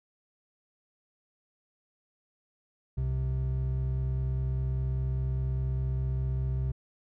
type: tone pair together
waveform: triangle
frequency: 64.95 / 129.9 Hz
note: C2 / C3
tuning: -12 / -12 cents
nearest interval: octave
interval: 1200 cents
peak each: -28 dBFS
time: 2.97-6.72 s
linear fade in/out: 10 ms
effects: none